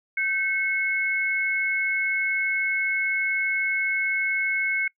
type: tone pair together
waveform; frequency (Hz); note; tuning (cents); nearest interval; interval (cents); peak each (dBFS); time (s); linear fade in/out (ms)
sine; 1547 / 2188; G6 / C#7; -23 / -23; tritone; 600; -28 / -23; 0.17-4.88; 5
effects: noise-tail reverb RT60 0.1 s tail -24 dB re dry